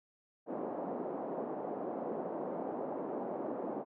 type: band-pass noise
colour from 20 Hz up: white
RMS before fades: -39 dBFS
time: 0.46-3.85 s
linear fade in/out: 50 ms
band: 210 to 730 Hz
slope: 24 dB/octave
effects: none